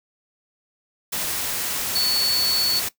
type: tone in noise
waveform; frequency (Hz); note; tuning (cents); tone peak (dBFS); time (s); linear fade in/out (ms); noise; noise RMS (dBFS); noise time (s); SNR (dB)
sine; 4435; C#8; 0; -18; 1.95-2.8; 10; white; -26; 1.12-2.89; +5
effects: noise-tail reverb RT60 0.1 s tail -17 dB re dry